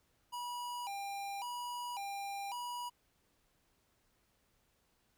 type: tone with vibrato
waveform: square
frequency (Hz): 880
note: A5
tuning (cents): 0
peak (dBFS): -40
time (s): 0.32-2.9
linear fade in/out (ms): 20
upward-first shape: square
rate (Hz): 0.91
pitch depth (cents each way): 170
effects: pink hiss -75 dBFS RMS until 5.17 s